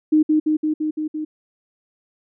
sine tone with echo, 308.2 Hz, D#4, 16 cents flat, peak -11 dBFS, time 0.12-0.23 s, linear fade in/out 10 ms, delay 170 ms, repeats 6, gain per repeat -2 dB, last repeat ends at 1.25 s, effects none

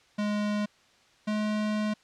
square tone pair in turn, 208.3 / 212.4 Hz, G#3 / G#3, +5 / +39 cents, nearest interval unison, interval 34 cents, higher second, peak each -27 / -27 dBFS, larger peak neither, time 0.18-0.66 / 1.27-1.94 s, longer second, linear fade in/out 10 ms, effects white hiss -61 dBFS RMS until 2.03 s + low-pass 5000 Hz 12 dB/octave

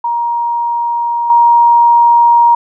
sine tone with level steps, 943 Hz, A#5, 20 cents sharp, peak -12 / -4 dBFS, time 0.04-2.55 s, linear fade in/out 5 ms, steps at 1.3 s, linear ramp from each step 2 ms, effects none

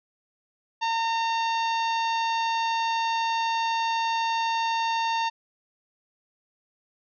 harmonic tone with a mistuned harmonic, 912 Hz, A#5, 38 cents flat, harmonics 1 / 2 / 3 / 4 / 5 / 6 / 7, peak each -24 / -35 / -34 / -36 / -39 / -44 / -47 dBFS, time 0.81-5.3 s, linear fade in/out 20 ms, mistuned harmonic 6, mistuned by +26 cents, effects none

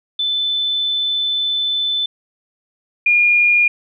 sine tone pair in turn, 3517 / 2424 Hz, A7 / D#7, -1 / -46 cents, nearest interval tritone, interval 645 cents, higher first, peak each -16 / -10 dBFS, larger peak second, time 0.19-2.06 / 3.06-3.68 s, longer first, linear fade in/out 5 ms, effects none

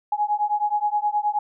sine beating tone pair, 830.6 / 840.1 Hz, G#5 / G#5, 0 / +20 cents, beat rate 9.5 Hz, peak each -23 dBFS, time 0.12-1.39 s, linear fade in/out 5 ms, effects none

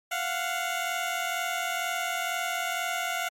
15% pulse tone pair together, 692 / 734.1 Hz, F5 / F#5, -16 / -14 cents, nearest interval minor second, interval 102 cents, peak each -24 / -25 dBFS, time 0.11-3.29 s, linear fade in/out 10 ms, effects MP3 64 kbps

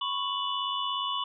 sine tone cluster, 1004 / 1101 / 2959 / 3468 Hz, B5 / C#6 / F#7 / A7, +28 / -12 / -1 / -26 cents, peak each -36 / -32 / -33 / -36 dBFS, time 0.01-1.24 s, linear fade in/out 5 ms, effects none

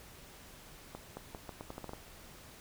accelerating click train, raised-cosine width 1 ms, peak -28 dBFS, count 10, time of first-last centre 0.95-1.934 s, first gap 220 ms, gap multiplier 0.81, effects pink hiss -54 dBFS RMS until 2.6 s

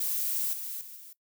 violet noise with level steps, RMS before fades -30 / -37 / -45 / -48 dBFS, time 0-1.13 s, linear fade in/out 5 ms, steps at 0.53 / 0.81 / 0.96 s, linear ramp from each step 2 ms, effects noise-tail reverb RT60 0.1 s tail -19 dB re dry

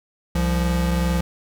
square tone pair together, 65.06 / 172.9 Hz, C2 / F3, -9 / -17 cents, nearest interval octave + perfect fourth, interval 1692 cents, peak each -22 dBFS, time 0.35-1.21 s, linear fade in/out 5 ms, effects none

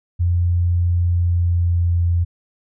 sine tone with pitch glide, 87.31 to 86.21 Hz, F2 to F2, 0 to -22 cents, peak -14 dBFS, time 0.19-2.25 s, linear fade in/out 20 ms, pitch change -22 cents, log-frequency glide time 1.04-2 s, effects none

